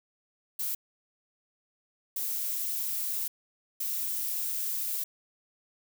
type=noise bursts at uneven times; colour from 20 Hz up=violet; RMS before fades=-32 dBFS; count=3; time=0.59-0.75 / 2.16-3.28 / 3.8-5.04 s; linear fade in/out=5 ms; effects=none